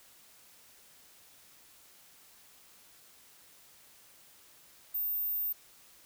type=tone; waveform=sine; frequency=14590 Hz; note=A#9; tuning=38 cents flat; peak=-30 dBFS; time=4.94-5.53 s; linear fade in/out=10 ms; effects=white hiss -59 dBFS RMS until 6.05 s